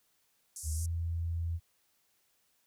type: band-pass noise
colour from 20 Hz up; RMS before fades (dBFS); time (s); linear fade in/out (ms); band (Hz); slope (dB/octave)
white; -44; 0.56-0.86; 2; 5600 to 11000; 48
type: tone with pitch glide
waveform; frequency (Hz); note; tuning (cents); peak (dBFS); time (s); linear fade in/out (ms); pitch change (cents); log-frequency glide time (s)
sine; 77.78 to 83.85; D#2 to E2; 0 to +30; -31; 0.63-1.6; 50; +130; 0.74-0.83
effects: white hiss -73 dBFS RMS until 2.66 s